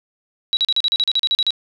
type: tone bursts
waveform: sine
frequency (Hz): 3888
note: B7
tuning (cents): -28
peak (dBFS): -14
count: 13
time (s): 0.53-1.506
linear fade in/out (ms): 0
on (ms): 40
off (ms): 38
effects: none